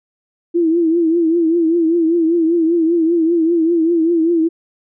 sine tone with vibrato, 332.4 Hz, E4, 15 cents sharp, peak -11 dBFS, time 0.54-4.49 s, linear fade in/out 20 ms, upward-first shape triangle, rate 5.1 Hz, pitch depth 93 cents each way, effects none

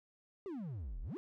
triangle exponential two-way sweep, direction down then up, 415.3 to 34.65 to 415.3 Hz, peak -38 dBFS, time 0.46-1.17 s, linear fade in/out 0 ms, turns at 1.01 s, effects none

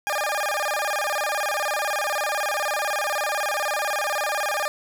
20% pulse tone with vibrato, 698.5 Hz, F5, in tune, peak -18 dBFS, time 0.07-4.68 s, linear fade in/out 0 ms, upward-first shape square, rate 18 Hz, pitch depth 270 cents each way, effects none

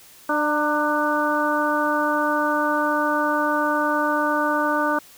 harmonic tone with a mistuned harmonic, 297.6 Hz, D4, 23 cents sharp, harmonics 1 / 2 / 3 / 4 / 5, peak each -25 / -25 / -25 / -25 / -25 dBFS, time 0.29-4.99 s, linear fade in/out 5 ms, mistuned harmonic 3, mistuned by +41 cents, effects white hiss -48 dBFS RMS until 5.17 s

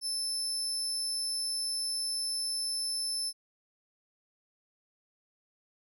30% pulse tone, 5274 Hz, E8, in tune, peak -27 dBFS, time 0.01-3.33 s, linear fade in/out 50 ms, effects none

